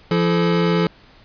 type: tone cluster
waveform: square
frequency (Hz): 172.2 / 333.5 / 432.3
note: F3 / E4 / A4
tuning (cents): -24 / +20 / -31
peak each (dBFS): -18 / -25 / -21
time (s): 0.11-0.87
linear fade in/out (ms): 2
effects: pink hiss -49 dBFS RMS until 1.24 s + resampled to 11025 Hz